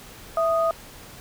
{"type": "tone pair together", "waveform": "sine", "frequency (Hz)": [659.3, 1242.2], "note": ["E5", "D#6"], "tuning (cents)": [0, -3], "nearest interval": "major seventh", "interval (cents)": 1097, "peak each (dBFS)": [-20, -24], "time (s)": [0.37, 0.71], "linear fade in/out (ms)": 2, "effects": ["pink hiss -44 dBFS RMS until 1.2 s"]}